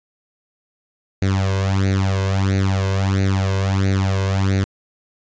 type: tone with flanger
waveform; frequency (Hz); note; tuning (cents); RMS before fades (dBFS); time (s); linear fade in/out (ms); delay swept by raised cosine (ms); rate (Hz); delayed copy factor
sawtooth; 96.6; G2; -25; -18; 1.22-4.64; 0; 0.47 to 1.97; 1.5; +0.85
effects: resampled to 16000 Hz